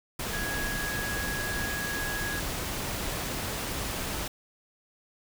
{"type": "tone in noise", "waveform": "sine", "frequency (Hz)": 1661.2, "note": "G#6", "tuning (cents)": 0, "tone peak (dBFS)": -33, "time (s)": [0.33, 2.4], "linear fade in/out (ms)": 5, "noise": "pink", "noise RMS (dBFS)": -33, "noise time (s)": [0.19, 4.28], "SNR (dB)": -3, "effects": []}